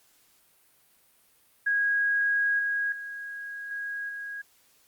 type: tone with level steps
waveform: sine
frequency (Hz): 1645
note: G#6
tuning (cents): -17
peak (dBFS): -22 / -25 / -35 / -31 / -34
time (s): 1.66-4.42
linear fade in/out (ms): 10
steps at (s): 2.59 / 2.92 / 3.71 / 4.09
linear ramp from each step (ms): 2
effects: white hiss -63 dBFS RMS until 4.87 s + Opus 48 kbps